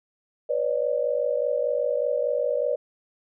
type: tone cluster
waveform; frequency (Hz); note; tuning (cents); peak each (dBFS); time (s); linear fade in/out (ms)
sine; 490.6 / 554 / 599; B4 / C#5 / D5; -12 / -1 / +34; -26 / -27 / -26; 0.49-2.76; 10
effects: none